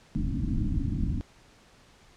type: low-pass noise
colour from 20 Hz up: pink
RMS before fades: -28 dBFS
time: 0.15-1.21 s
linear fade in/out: 0 ms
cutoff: 310 Hz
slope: 96 dB/octave
effects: pink hiss -57 dBFS RMS until 2.16 s + low-pass 7000 Hz 12 dB/octave